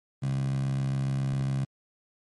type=tone with high-pass filter; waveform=15% pulse; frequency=67.3 Hz; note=C2; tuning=49 cents sharp; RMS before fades=-28 dBFS; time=0.22-1.65 s; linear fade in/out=10 ms; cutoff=140 Hz; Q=5.8; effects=MP3 48 kbps